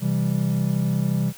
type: chord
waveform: triangle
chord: C major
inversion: none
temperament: equal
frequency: 130.81 / 164.81 / 196 Hz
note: C3 / E3 / G3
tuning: 0 / 0 / 0 cents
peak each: -22 dBFS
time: 0-1.33 s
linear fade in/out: 50 ms
effects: white hiss -44 dBFS RMS until 1.37 s